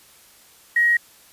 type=tone with quantisation; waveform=sine; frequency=1892 Hz; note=A#6; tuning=25 cents sharp; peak=-14 dBFS; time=0.76-0.97 s; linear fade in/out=5 ms; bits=7; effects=white hiss -51 dBFS RMS until 1.32 s + resampled to 32000 Hz